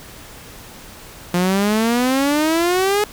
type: exponential sweep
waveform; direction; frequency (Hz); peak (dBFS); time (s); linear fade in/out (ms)
sawtooth; up; 174.3 to 423.9; -11; 1.34-3.04; 2
effects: pink hiss -39 dBFS RMS until 3.12 s